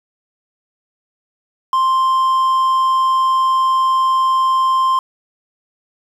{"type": "tone with quantisation", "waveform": "triangle", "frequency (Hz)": 1050, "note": "C6", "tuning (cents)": 6, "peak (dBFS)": -10, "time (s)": [1.73, 4.99], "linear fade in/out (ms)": 2, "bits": 6, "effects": []}